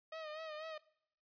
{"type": "tone with vibrato", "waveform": "sawtooth", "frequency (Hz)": 625, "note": "D#5", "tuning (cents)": 8, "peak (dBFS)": -40, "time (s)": [0.12, 0.78], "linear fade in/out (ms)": 5, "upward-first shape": "sine", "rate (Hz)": 4.1, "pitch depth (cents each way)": 56, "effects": ["noise-tail reverb RT60 0.7 s tail -21 dB re dry", "resampled to 11025 Hz"]}